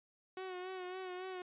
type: tone with vibrato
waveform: sawtooth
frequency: 369 Hz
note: F#4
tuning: 5 cents flat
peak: -38 dBFS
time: 0.37-1.42 s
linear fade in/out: 2 ms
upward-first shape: sine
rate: 3.6 Hz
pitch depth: 39 cents each way
effects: resampled to 8000 Hz